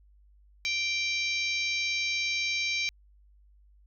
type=harmonic tone with a mistuned harmonic; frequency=783 Hz; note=G5; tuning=2 cents flat; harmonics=3 / 4 / 5 / 6 / 7 / 8; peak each=-29 / -40 / -34 / -39 / -38 / -41 dBFS; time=0.65-2.89 s; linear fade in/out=0 ms; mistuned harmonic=8; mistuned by=+22 cents; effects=added 50 Hz sine -56 dBFS peak until 3.86 s